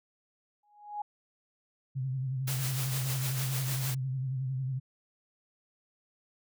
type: tone with exponential growth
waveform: sine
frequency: 830.6 Hz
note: G#5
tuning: in tune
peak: -30 dBFS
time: 0.63-1.02 s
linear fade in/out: 5 ms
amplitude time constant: 83 ms
type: tone with vibrato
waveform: sine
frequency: 131.2 Hz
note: C3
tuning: 5 cents sharp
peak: -30 dBFS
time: 1.95-4.8 s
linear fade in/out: 20 ms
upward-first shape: sine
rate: 11 Hz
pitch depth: 58 cents each way
type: noise with tremolo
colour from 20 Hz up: white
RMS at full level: -35 dBFS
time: 2.47-3.95 s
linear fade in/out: 10 ms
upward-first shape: sine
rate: 6.6 Hz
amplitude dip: 45%
effects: none